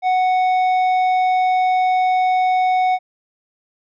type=tone with tanh clipping; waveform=sine; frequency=740 Hz; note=F#5; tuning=in tune; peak=-15 dBFS; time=0.02-2.99 s; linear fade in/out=50 ms; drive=8 dB; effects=none